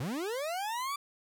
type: linear sweep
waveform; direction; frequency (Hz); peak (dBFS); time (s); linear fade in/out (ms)
40% pulse; up; 108.3 to 1174.7; -32; 0-0.96; 5
effects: none